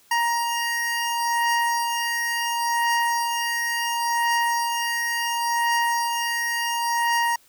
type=beating tone pair; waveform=25% pulse; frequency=939 / 939.71 Hz; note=A#5 / A#5; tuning=+12 / +14 cents; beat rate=0.71 Hz; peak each=-19 / -24 dBFS; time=0.11-7.36 s; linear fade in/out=5 ms; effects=white hiss -57 dBFS RMS until 7.48 s